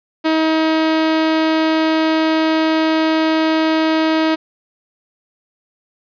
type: tone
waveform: sawtooth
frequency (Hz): 317.9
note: D#4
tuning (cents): +37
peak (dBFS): -9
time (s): 0.24-4.36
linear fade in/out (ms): 20
effects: resampled to 11025 Hz + 8-bit